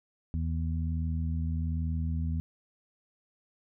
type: harmonic tone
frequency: 81.2 Hz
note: E2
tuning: 26 cents flat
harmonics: 1 / 2 / 3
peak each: -29 / -35 / -39 dBFS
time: 0.34-2.4 s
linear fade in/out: 0 ms
effects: none